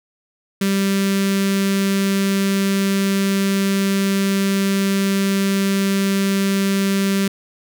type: tone with notch filter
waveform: sawtooth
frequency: 196 Hz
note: G3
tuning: in tune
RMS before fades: -18 dBFS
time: 0.61-7.28 s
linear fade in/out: 5 ms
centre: 780 Hz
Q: 0.66
effects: none